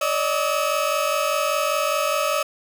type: tone cluster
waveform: 30% pulse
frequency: 572 / 617 / 1293 Hz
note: D5 / D#5 / E6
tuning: -46 / -15 / -34 cents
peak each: -22 dBFS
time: 0.01-2.43 s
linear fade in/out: 5 ms
effects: none